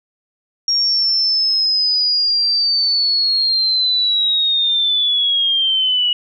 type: linear sweep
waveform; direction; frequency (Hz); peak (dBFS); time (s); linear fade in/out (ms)
sine; down; 5588 to 2914; -13; 0.68-6.13; 2
effects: none